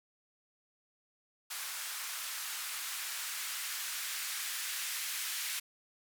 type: noise with band-pass filter sweep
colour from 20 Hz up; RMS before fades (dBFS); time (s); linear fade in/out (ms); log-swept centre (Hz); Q
violet; -39; 1.5-5.6; 10; 1200 to 1800; 1.2
effects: none